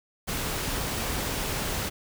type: noise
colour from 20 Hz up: pink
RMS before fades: -30 dBFS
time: 0.27-1.9 s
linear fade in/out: 20 ms
effects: none